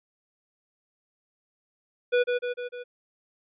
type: tone with echo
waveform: square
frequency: 490 Hz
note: B4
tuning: 14 cents flat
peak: -20 dBFS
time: 2.12-2.24 s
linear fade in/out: 20 ms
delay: 150 ms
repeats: 4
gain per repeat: -4 dB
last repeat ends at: 2.84 s
effects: resampled to 8000 Hz